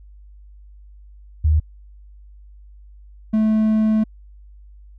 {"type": "tone pair in turn", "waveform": ["sine", "triangle"], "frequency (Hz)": [76.7, 217.4], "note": ["D#2", "A3"], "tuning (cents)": [-24, -21], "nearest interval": "octave + tritone", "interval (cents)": 1803, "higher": "second", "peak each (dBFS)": [-12, -12], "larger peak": "neither", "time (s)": [[1.44, 1.6], [3.33, 4.04]], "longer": "second", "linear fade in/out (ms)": 10, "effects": ["added 50 Hz sine -41 dBFS peak until 4.98 s"]}